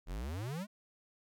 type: exponential sweep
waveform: square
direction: up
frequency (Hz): 39 to 220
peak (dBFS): -38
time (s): 0.06-0.67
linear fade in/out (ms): 50
effects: none